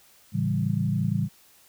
sine chord, A dominant seventh, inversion none, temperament equal, 110 / 138.59 / 164.81 / 196 Hz, A2 / C#3 / E3 / G3, 0 / 0 / 0 / 0 cents, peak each -28 dBFS, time 0.32-1.29 s, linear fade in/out 50 ms, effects white hiss -57 dBFS RMS until 1.68 s

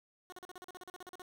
15% pulse tone bursts, 364.7 Hz, F#4, 25 cents flat, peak -40 dBFS, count 15, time 0.3-1.219 s, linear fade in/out 0 ms, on 23 ms, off 41 ms, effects none

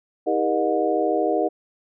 sine tone cluster, 319.5 / 399.7 / 472.9 / 614 / 721 Hz, D#4 / G4 / A#4 / D#5 / F#5, +46 / +34 / +25 / -23 / -45 cents, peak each -25 dBFS, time 0.26-1.49 s, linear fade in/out 20 ms, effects none

